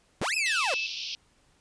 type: linear two-way sweep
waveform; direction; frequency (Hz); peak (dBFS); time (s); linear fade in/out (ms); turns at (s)
sawtooth; up then down; 32.7 to 2656 to 469.7; -23; 0.21-0.74; 0; 0.35
type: tone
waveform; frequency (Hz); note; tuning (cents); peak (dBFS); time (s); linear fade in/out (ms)
sine; 2625; E7; -8; -29; 0.32-0.87; 10
type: band-pass noise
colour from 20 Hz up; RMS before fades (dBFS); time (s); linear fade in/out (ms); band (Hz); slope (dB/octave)
pink; -36; 0.46-1.15; 0; 2500 to 5700; 96
effects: pink hiss -65 dBFS RMS until 1.6 s + resampled to 22050 Hz